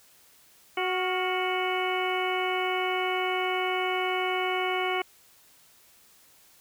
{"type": "harmonic tone with a mistuned harmonic", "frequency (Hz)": 370, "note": "F#4", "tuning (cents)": 0, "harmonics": [1, 2, 3, 4, 5, 6, 7, 8], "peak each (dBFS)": [-30, -31, -34, -37, -41, -32, -43, -36], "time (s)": [0.77, 5.02], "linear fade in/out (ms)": 5, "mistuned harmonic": 4, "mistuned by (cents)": -69, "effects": ["white hiss -58 dBFS RMS until 6.6 s"]}